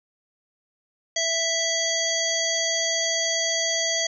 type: harmonic tone with a mistuned harmonic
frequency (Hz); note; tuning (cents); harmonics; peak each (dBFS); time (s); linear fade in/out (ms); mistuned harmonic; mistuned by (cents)
659.3; E5; 0; 1 / 3 / 5 / 7 / 9 / 10; -29 / -29 / -29 / -29 / -29 / -29; 1.16-4.07; 5; 9; +17
effects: none